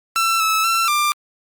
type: tone with pitch steps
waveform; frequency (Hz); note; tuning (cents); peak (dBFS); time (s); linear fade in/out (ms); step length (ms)
sawtooth; 1340 / 1304 / 1345 / 1189; E6 / E6 / E6 / D6; +28 / -19 / +34 / +21; -12; 0.16-1.12; 0; 240
effects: Opus 48 kbps